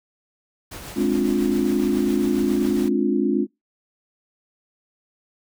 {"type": "noise with tremolo", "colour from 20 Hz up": "pink", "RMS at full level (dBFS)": -35, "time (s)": [0.71, 2.89], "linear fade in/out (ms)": 10, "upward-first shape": "triangle", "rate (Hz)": 7.3, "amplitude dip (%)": 40}
{"type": "chord", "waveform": "sine", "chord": "D half-diminished seventh", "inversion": "second", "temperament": "just", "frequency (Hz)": [211.4, 264.3, 293.7, 352.4], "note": ["Ab3", "C4", "D4", "F4"], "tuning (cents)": [31, 18, 0, 16], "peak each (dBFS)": -23, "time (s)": [0.95, 3.47], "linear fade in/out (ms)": 50}
{"effects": ["noise-tail reverb RT60 0.2 s tail -26 dB re dry"]}